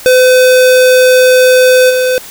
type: tone with level steps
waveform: square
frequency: 508 Hz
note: B4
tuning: 49 cents sharp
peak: -4 / -9 dBFS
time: 0.06-2.18 s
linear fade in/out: 0 ms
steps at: 1.89 s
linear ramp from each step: 20 ms
effects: white hiss -30 dBFS RMS until 2.3 s